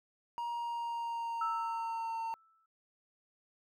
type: tone with pitch glide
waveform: triangle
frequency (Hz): 945 to 908.6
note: A#5 to A#5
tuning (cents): +23 to -45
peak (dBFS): -33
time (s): 0.38-2.34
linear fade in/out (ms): 0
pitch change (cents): -68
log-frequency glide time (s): 0.5-2.18
type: tone with exponential decay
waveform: sine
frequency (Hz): 1318.5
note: E6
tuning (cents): 0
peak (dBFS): -31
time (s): 1.41-2.66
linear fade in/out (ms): 5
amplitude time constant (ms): 270
effects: none